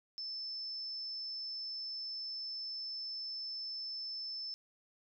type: tone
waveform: sine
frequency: 5274 Hz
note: E8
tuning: in tune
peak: -39 dBFS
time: 0.18-4.54 s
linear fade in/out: 0 ms
effects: none